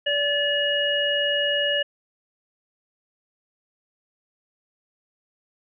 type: harmonic tone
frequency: 577 Hz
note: D5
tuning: 31 cents flat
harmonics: 1 / 3 / 5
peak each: -25 / -26 / -23 dBFS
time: 0.06-1.83 s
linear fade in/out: 10 ms
effects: none